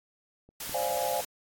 clicks, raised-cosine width 2 ms, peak -42 / -32 dBFS, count 2, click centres 0.49 / 0.695 s
white noise, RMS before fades -37 dBFS, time 0.6-1.25 s, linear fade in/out 5 ms
sine chord, D half-diminished seventh, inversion third, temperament equal, 523.3 / 587.3 / 698.5 / 830.6 Hz, C5 / D5 / F5 / Ab5, 0 / 0 / 0 / 0 cents, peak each -33 dBFS, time 0.74-1.21 s, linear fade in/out 5 ms
effects AAC 64 kbps

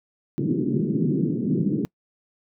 pink band-pass noise, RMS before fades -23 dBFS, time 0.38-1.85 s, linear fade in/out 0 ms, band 140 to 370 Hz, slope 48 dB/octave, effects noise-tail reverb RT60 0.1 s tail -25 dB re dry

